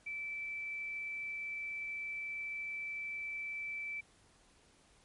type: tone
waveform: sine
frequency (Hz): 2322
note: D7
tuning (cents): -20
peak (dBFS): -38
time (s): 0.06-4.01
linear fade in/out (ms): 10
effects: pink hiss -66 dBFS RMS until 5.04 s + MP3 48 kbps